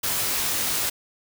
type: noise with comb filter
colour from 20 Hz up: white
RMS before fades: -25 dBFS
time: 0.03-0.9 s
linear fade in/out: 10 ms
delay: 19 ms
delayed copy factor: +0.6
effects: none